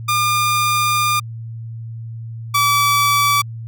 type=tone pair in turn; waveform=sawtooth; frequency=1205 / 1152 Hz; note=D6 / D6; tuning=+44 / -34 cents; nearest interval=minor second; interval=78 cents; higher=first; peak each=-11 / -9 dBFS; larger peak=second; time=0.08-1.2 / 2.54-3.42 s; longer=first; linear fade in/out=10 ms; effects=added 114 Hz sine -27 dBFS peak until 3.67 s